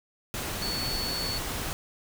sine tone in noise, 4437 Hz, C#8, 1 cent sharp, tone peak -31 dBFS, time 0.62-1.38 s, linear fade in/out 0 ms, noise pink, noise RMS -33 dBFS, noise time 0.34-1.73 s, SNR -1 dB, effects none

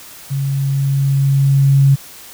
sine tone with level ramp, 137.7 Hz, C#3, 11 cents flat, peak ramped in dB -16 to -6 dBFS, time 0.3-1.96 s, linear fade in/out 20 ms, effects white hiss -37 dBFS RMS until 2.33 s

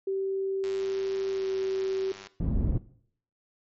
sine tone with pitch glide, 387.1 to 383.3 Hz, G4 to G4, -22 to -39 cents, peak -26 dBFS, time 0.07-2.12 s, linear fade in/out 5 ms, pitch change -17 cents, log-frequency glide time 1.32-1.46 s
click train, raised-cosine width 0.2 ms, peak -26 dBFS, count 164, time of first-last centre 0.64-2.27 s, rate 100 Hz
pink low-pass noise, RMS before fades -26 dBFS, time 2.4-2.78 s, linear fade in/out 5 ms, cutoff 200 Hz, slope 12 dB/octave
effects noise-tail reverb RT60 0.6 s tail -18 dB re dry + MP3 32 kbps

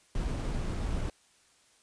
brown noise with sample-and-hold, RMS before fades -32 dBFS, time 0.15-1.1 s, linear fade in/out 2 ms, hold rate 8820 Hz, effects white hiss -64 dBFS RMS until 1.82 s + resampled to 22050 Hz

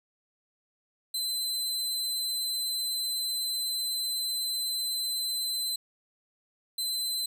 sawtooth tone bursts at uneven times, 4054 Hz, B7, 45 cents sharp, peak -26 dBFS, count 2, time 1.14-5.76 / 6.78-7.26 s, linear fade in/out 5 ms, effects none

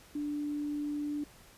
sine tone, 293.7 Hz, D4, in tune, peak -32 dBFS, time 0.15-1.24 s, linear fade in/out 5 ms, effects pink hiss -57 dBFS RMS until 1.57 s + resampled to 32000 Hz

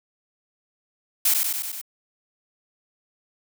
blue noise with echo, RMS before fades -19 dBFS, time 1.25-1.34 s, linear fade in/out 5 ms, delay 95 ms, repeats 5, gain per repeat -3 dB, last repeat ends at 1.815 s, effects none

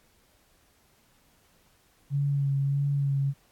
sine tone with vibrato, 140 Hz, C#3, 18 cents sharp, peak -23 dBFS, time 2.1-3.34 s, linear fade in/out 50 ms, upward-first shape sine, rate 1.6 Hz, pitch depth 23 cents each way, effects pink hiss -64 dBFS RMS until 3.51 s + AAC 64 kbps

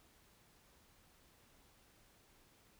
silence, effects pink hiss -68 dBFS RMS until 2.79 s

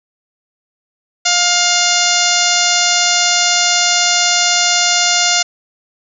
harmonic tone, 706 Hz, F5, 19 cents sharp, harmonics 1 / 2 / 3 / 4 / 5 / 6 / 7 / 8 / 9 / 10, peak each -20 / -20 / -20 / -20 / -20 / -20 / -20 / -20 / -20 / -20 dBFS, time 1.25-5.43 s, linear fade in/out 10 ms, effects none

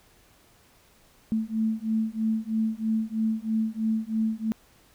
sine beating tone pair, 219.3 / 222.4 Hz, A3 / A3, -6 / +19 cents, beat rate 3.1 Hz, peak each -27 dBFS, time 1.32-4.52 s, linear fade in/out 0 ms, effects pink hiss -59 dBFS RMS until 4.94 s

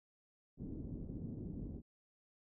white low-pass noise, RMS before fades -45 dBFS, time 0.57-1.82 s, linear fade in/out 50 ms, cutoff 290 Hz, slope 24 dB/octave, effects none

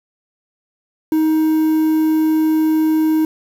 triangle tone with quantisation, 314.3 Hz, D#4, 18 cents sharp, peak -10 dBFS, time 1.12-3.25 s, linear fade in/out 2 ms, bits 6, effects none

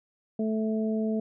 harmonic tone, 218.7 Hz, A3, 10 cents flat, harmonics 1 / 2 / 3, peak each -26 / -32 / -36 dBFS, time 0.39-1.2 s, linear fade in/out 5 ms, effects none

